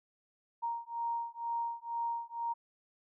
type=beating tone pair; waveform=sine; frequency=932.3 / 934.4 Hz; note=A#5 / A#5; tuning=0 / +4 cents; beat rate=2.1 Hz; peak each=-37 / -37 dBFS; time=0.62-2.54 s; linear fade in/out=20 ms; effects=none

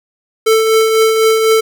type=tone with tremolo; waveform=square; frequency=442.9 Hz; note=A4; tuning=11 cents sharp; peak=-7 dBFS; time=0.46-1.61 s; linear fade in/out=10 ms; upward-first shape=triangle; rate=4 Hz; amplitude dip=45%; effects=none

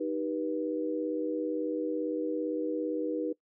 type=chord; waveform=sine; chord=Eb augmented; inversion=none; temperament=just; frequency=311.1 / 388.9 / 486.1 Hz; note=Eb4 / G4 / B4; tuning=0 / -14 / -28 cents; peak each=-32 / -37 / -33 dBFS; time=0-3.33 s; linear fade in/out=10 ms; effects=noise-tail reverb RT60 0.1 s tail -21 dB re dry

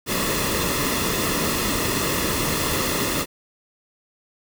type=noise with comb filter; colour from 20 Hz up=pink; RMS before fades=-23 dBFS; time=0.06-3.26 s; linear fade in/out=50 ms; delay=1.3 ms; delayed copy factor=-0.6; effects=none

